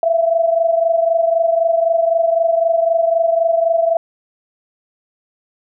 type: tone pair together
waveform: sine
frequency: 661 / 684.9 Hz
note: E5 / F5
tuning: +5 / -34 cents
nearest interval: minor second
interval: 61 cents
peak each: -13 / -18 dBFS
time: 0.03-3.97 s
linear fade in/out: 2 ms
effects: none